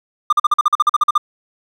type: tone bursts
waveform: triangle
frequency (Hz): 1200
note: D6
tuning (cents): +37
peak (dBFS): -7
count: 13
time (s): 0.3-1.179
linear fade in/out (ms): 5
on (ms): 27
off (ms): 44
effects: none